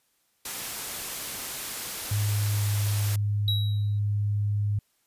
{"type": "noise", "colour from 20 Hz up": "white", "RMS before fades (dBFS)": -34, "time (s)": [0.45, 3.16], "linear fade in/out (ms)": 5}
{"type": "tone with pitch glide", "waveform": "sine", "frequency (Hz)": [103.83, 103.17], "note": ["G#2", "G#2"], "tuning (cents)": [0, -11], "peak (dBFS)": -23, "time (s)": [2.11, 4.79], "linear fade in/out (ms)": 5, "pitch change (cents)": -11, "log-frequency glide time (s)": [2.5, 2.72]}
{"type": "tone with exponential decay", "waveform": "triangle", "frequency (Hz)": 3869, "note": "B7", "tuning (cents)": -36, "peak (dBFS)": -22, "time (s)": [3.48, 3.99], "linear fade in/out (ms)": 1, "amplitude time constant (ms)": 110}
{"effects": ["white hiss -70 dBFS RMS until 5.06 s", "resampled to 32000 Hz"]}